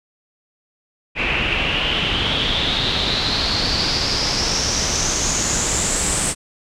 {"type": "noise with low-pass filter sweep", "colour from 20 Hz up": "pink", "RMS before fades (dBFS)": -20, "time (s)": [1.15, 6.35], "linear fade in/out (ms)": 50, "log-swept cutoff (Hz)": [2500, 8400], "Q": 6.6, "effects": []}